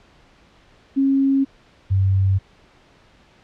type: tone pair in turn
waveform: sine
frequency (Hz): 272.1 / 96.2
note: C#4 / G2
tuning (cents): -32 / -32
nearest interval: octave + tritone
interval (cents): 1800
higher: first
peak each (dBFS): -14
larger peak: neither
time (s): 0.96-1.45 / 1.9-2.39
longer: neither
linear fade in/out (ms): 20
effects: pink hiss -53 dBFS RMS until 3.43 s + low-pass 4000 Hz 12 dB/octave